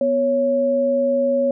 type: tone pair together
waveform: sine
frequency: 246.9 / 554.3 Hz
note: B3 / C#5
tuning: 0 / 0 cents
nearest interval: octave + major second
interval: 1400 cents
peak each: -23 / -16 dBFS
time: 0.01-1.51 s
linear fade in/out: 2 ms
effects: none